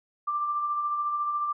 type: tone with tremolo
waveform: sine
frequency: 1181 Hz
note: D6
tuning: 9 cents sharp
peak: -24 dBFS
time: 0.27-1.53 s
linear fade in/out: 10 ms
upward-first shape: sine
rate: 14 Hz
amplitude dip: 35%
effects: none